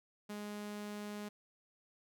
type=tone; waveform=sawtooth; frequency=207.7 Hz; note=G#3; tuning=in tune; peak=-38 dBFS; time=0.29-1.29 s; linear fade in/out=10 ms; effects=none